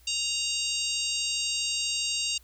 harmonic tone, 932.3 Hz, A#5, in tune, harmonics 3 / 4 / 5 / 6 / 7 / 8 / 9, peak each -31 / -35 / -33 / -39 / -37 / -35 / -40 dBFS, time 0.07-2.38 s, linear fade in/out 5 ms, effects added 60 Hz sine -55 dBFS peak until 2.43 s + white hiss -61 dBFS RMS until 2.43 s

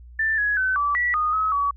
sine tone with pitch steps, 1773 / 1675 / 1521 / 1157 / 1950 / 1233 / 1281 / 1135 Hz, A6 / G#6 / F#6 / D6 / B6 / D#6 / E6 / C#6, +13 / +14 / +47 / -26 / -23 / -16 / -50 / +41 cents, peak -19 dBFS, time 0.19-1.71 s, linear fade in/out 5 ms, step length 190 ms, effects added 60 Hz sine -41 dBFS peak until 1.76 s

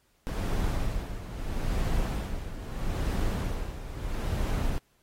brown noise with tremolo, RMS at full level -27 dBFS, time 0.27-4.78 s, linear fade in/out 0 ms, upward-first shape sine, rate 0.77 Hz, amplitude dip 70%, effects pink hiss -69 dBFS RMS until 5.02 s + AAC 48 kbps

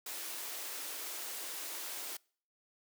white high-pass noise, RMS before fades -42 dBFS, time 0.06-2.17 s, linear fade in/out 5 ms, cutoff 280 Hz, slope 48 dB/octave, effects noise-tail reverb RT60 0.5 s tail -26 dB re dry

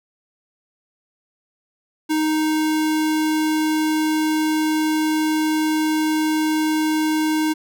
square tone, 311.1 Hz, D#4, in tune, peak -18 dBFS, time 2.09-7.54 s, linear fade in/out 20 ms, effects none

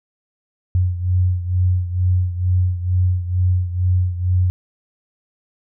sine beating tone pair, 90.2 / 92.4 Hz, F#2 / F#2, -44 / -2 cents, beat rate 2.2 Hz, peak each -16 / -21 dBFS, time 0.75-4.5 s, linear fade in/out 0 ms, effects none

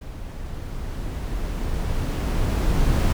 brown noise with level ramp, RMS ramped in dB -35 to -17 dBFS, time 0.01-3.13 s, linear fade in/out 10 ms, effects none

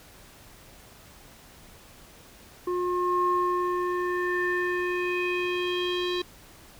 square tone with low-pass filter sweep, 357.6 Hz, F4, 41 cents sharp, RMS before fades -27 dBFS, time 2.67-6.22 s, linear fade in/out 5 ms, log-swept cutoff 840 to 3800 Hz, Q 5.3, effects pink hiss -51 dBFS RMS until 6.79 s

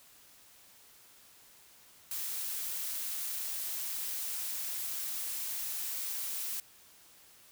blue noise, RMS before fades -37 dBFS, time 2.11-6.6 s, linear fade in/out 2 ms, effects white hiss -59 dBFS RMS until 7.51 s

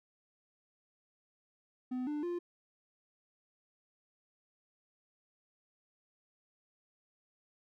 triangle tone with pitch steps, 252.8 / 297.2 / 349.3 Hz, B3 / D4 / F4, +41 / +21 / 0 cents, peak -32 dBFS, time 1.91-2.39 s, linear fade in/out 10 ms, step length 160 ms, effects none

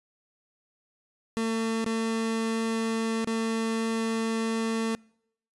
30% pulse tone with dropouts, 225.2 Hz, A3, 40 cents sharp, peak -23 dBFS, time 1.37-4.95 s, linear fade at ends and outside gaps 0 ms, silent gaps 1.844-1.863 / 3.245-3.273 s, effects noise-tail reverb RT60 0.7 s tail -26 dB re dry + resampled to 24000 Hz

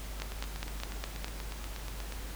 two click trains, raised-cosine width 0.2 ms, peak -24 / -18 dBFS, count 17 / 6, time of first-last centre 0.2-2.123 / 0.22-1.245 s, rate 8.32 / 4.88 Hz, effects added 50 Hz sine -39 dBFS peak until 2.35 s + pink hiss -46 dBFS RMS until 2.35 s

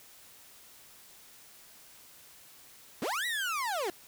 30% pulse linear two-way sweep, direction up then down, 178.7 to 1978 to 331.1 Hz, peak -28 dBFS, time 3.02-3.9 s, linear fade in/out 2 ms, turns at 3.26 s, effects white hiss -55 dBFS RMS until 4.07 s

